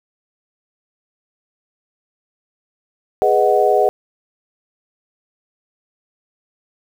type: chord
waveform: sine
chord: G# minor seventh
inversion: none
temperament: equal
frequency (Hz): 415.3 / 493.9 / 622.3 / 740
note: G#4 / B4 / D#5 / F#5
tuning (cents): 0 / 0 / 0 / 0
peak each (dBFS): -16 / -18 / -17 / -16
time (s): 3.22-3.89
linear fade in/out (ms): 0
effects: 7-bit